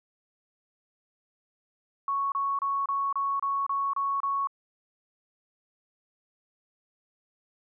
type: tone bursts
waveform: sine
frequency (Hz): 1108.7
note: C#6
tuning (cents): 0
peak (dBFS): -25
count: 9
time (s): 2.08-4.472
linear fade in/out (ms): 2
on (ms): 240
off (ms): 29
effects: none